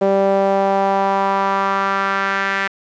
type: tone with band-pass filter sweep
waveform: sawtooth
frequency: 195.7 Hz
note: G3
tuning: 3 cents flat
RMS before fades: -17 dBFS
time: 0.01-2.68 s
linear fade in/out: 10 ms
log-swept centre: 530 to 1800 Hz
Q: 2.6
effects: resampled to 16000 Hz + 8-bit